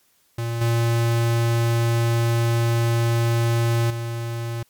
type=tone with level steps; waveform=square; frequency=116.54 Hz; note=A#2; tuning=in tune; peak=-24 / -18 / -26 dBFS; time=0.38-4.63 s; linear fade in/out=5 ms; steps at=0.61 / 3.9 s; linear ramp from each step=5 ms; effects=white hiss -62 dBFS RMS until 4.69 s + MP3 96 kbps